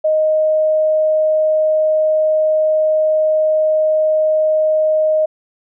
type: tone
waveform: sine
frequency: 622.3 Hz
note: D#5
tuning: in tune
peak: -11 dBFS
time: 0.04-5.26 s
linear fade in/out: 10 ms
effects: none